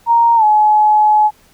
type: tone with pitch glide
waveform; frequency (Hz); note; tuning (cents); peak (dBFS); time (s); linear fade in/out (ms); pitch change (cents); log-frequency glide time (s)
sine; 932.3 to 850; A#5 to G#5; 0 to +40; -7; 0.06-1.31; 50; -160; 0.36-0.44
effects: pink hiss -50 dBFS RMS until 1.53 s